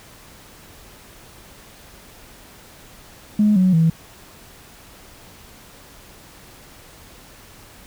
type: tone with pitch steps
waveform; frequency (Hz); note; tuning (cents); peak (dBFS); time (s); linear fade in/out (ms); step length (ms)
sine; 210.2 / 185.12 / 163.03; G#3 / F#3 / E3; +21 / +1 / -19; -11; 3.39-3.9; 5; 170
effects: tanh soft clip ceiling -7 dBFS + pink hiss -45 dBFS RMS until 7.86 s